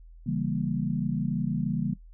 sine chord, C# diminished seventh, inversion none, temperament equal, 138.59 / 164.81 / 196 / 233.1 Hz, C#3 / E3 / G3 / Bb3, 0 / 0 / 0 / 0 cents, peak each -31 dBFS, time 0.26-1.94 s, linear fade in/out 10 ms, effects noise-tail reverb RT60 0.1 s tail -18 dB re dry + added 41 Hz sine -46 dBFS peak until 2.13 s

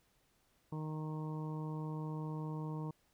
harmonic tone, 155 Hz, D#3, 6 cents flat, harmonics 1 / 2 / 3 / 4 / 5 / 6 / 7, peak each -39 / -46 / -50 / -58 / -59 / -51 / -55 dBFS, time 0.72-2.91 s, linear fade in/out 5 ms, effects pink hiss -74 dBFS RMS until 3.13 s

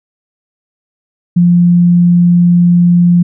sine tone, 174.61 Hz, F3, in tune, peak -4 dBFS, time 1.36-3.23 s, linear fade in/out 10 ms, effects none

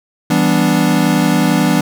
square chord, E minor seventh, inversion none, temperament equal, 164.81 / 196 / 246.9 / 293.7 Hz, E3 / G3 / B3 / D4, 0 / 0 / 0 / 0 cents, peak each -17 dBFS, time 0.3-1.81 s, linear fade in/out 5 ms, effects none

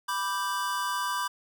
square chord, G major, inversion first, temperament equal, 987.8 / 1174.7 / 1568 Hz, B5 / D6 / G6, 0 / 0 / 0 cents, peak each -32 / -33 / -35 dBFS, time 0.08-1.28 s, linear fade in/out 10 ms, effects none

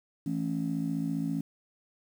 sine chord, A major, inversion second, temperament just, 165 / 220 / 275 Hz, E3 / A3 / C#4, +2 / 0 / -14 cents, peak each -32 / -34 / -31 dBFS, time 0.26-1.41 s, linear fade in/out 5 ms, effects tanh soft clip ceiling -20 dBFS + 9-bit

